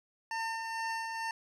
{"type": "tone with tremolo", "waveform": "25% pulse", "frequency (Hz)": 904, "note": "A5", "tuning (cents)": 47, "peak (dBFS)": -29, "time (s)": [0.31, 1.31], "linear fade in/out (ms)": 2, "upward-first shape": "sine", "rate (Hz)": 2.2, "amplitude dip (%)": 35, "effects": ["low-pass 7000 Hz 12 dB/octave", "11-bit"]}